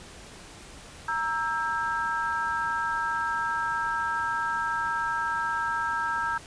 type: chord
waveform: sine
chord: E diminished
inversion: second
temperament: equal with one note detuned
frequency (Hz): 932.3 / 1318.5 / 1601.9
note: Bb5 / E6 / G6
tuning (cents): 0 / 0 / +37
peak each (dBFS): -30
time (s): 1.08-6.38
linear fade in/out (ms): 5
effects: pink hiss -46 dBFS RMS until 6.46 s + resampled to 22050 Hz